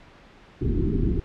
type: low-pass noise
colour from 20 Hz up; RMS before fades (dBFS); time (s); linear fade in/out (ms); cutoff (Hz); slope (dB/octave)
pink; -23; 0.61-1.2; 5; 410; 96
effects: pink hiss -50 dBFS RMS until 1.24 s + low-pass 3000 Hz 12 dB/octave